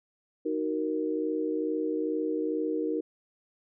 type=chord; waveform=sine; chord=D# minor; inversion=none; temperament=just; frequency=311.1 / 373.4 / 466.7 Hz; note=D#4 / F#4 / A#4; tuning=0 / +16 / +2 cents; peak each=-30 / -34 / -31 dBFS; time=0.45-3.01 s; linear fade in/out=10 ms; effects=none